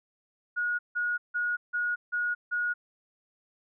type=tone bursts; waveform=sine; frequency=1447 Hz; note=F#6; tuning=39 cents flat; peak=-26 dBFS; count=6; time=0.56-2.74 s; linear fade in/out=20 ms; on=230 ms; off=160 ms; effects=none